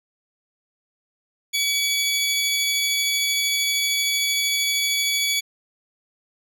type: tone pair together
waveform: 25% pulse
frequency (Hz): 2275 / 3406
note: C#7 / G#7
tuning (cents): +44 / +43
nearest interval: perfect fifth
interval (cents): 699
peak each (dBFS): -19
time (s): 1.53-5.41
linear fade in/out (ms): 20
effects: none